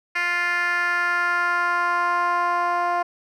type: tone with band-pass filter sweep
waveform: 10% pulse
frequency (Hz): 350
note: F4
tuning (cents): +4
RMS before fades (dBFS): -22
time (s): 0.15-3.03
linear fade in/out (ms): 10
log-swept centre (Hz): 2100 to 820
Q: 2.5
effects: none